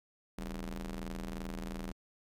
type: ring-modulated tone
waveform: sawtooth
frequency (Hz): 82.41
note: E2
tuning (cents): 0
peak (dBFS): -31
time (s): 0.38-1.92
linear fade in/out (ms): 5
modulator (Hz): 112
effects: MP3 96 kbps